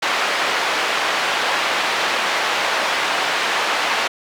pink band-pass noise, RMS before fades -20 dBFS, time 0.02-4.08 s, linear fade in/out 10 ms, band 720 to 3500 Hz, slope 12 dB/octave, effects none

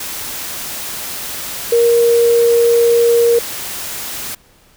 sine tone in noise, 469.4 Hz, A#4, 12 cents sharp, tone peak -8 dBFS, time 1.72-3.39 s, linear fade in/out 5 ms, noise white, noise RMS -25 dBFS, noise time 0-4.35 s, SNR +14 dB, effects pink hiss -50 dBFS RMS until 4.76 s

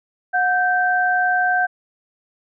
sine tone pair together, 728 / 1559.2 Hz, F#5 / G6, -28 / -10 cents, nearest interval octave + minor second, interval 1318 cents, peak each -18 dBFS, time 0.33-1.67 s, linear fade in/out 20 ms, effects none

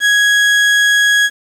35% pulse tone, 1661.2 Hz, G#6, in tune, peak -7 dBFS, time 0-1.3 s, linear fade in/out 50 ms, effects low-pass 8000 Hz 12 dB/octave + 7-bit

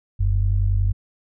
sine tone pair together, 44.89 / 96 Hz, F1 / G2, +48 / -36 cents, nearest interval octave + minor second, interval 1316 cents, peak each -19 dBFS, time 0.19-0.93 s, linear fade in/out 20 ms, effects none

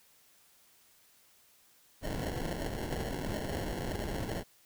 pink noise with sample-and-hold, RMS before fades -36 dBFS, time 2.01-4.44 s, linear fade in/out 50 ms, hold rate 1225 Hz, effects white hiss -64 dBFS RMS until 4.65 s

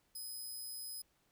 5% pulse tone with amplitude modulation, 5040 Hz, D#8, 21 cents sharp, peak -36 dBFS, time 0.15-1.02 s, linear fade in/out 5 ms, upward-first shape sine, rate 121 Hz, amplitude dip 35%, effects pink hiss -75 dBFS RMS until 1.31 s

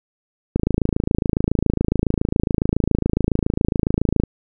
click train, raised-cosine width 3 ms, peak -4 dBFS, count 101, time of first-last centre 0.56-4.236 s, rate 27.2 Hz, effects none

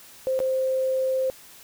sine tone with dropouts, 523.3 Hz, C5, in tune, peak -21 dBFS, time 0.27-1.3 s, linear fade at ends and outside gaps 0 ms, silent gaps 0.391-0.402 s, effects white hiss -48 dBFS RMS until 1.63 s

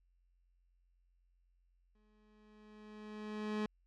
30% pulse tone with exponential growth, 212.4 Hz, G#3, 39 cents sharp, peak -31 dBFS, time 1.95-3.66 s, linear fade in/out 2 ms, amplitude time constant 370 ms, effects added 44 Hz sine -70 dBFS peak until 3.86 s + low-pass 4000 Hz 12 dB/octave

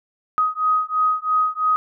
sine beating tone pair, 1254 / 1257 Hz, D#6 / D#6, +13 / +17 cents, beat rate 3 Hz, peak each -20 / -20 dBFS, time 0.38-1.76 s, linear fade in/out 0 ms, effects none

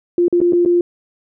sine tone with dropouts, 349.2 Hz, F4, in tune, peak -10 dBFS, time 0.18-0.81 s, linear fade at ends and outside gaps 2 ms, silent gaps 0.282-0.326 / 0.404-0.414 / 0.524-0.532 / 0.651-0.659 s, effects none

